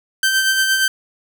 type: tone with tremolo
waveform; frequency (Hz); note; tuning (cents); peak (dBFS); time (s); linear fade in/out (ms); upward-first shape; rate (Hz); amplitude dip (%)
sawtooth; 1555; G6; -14; -9; 0.23-0.88; 2; sine; 8.6; 40
effects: none